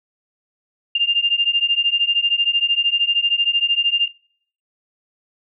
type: beating tone pair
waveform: sine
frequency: 2794 / 2807 Hz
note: F7 / F7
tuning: 0 / +8 cents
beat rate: 13 Hz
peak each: -19 / -18 dBFS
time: 0.95-4.08 s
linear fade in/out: 5 ms
effects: noise-tail reverb RT60 0.6 s tail -24 dB re dry